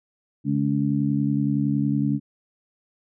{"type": "harmonic tone", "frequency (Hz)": 70.8, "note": "C#2", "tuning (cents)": 37, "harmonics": [2, 3, 4], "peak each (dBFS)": [-24, -24, -24], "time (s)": [0.44, 2.2], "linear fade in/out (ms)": 50, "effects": []}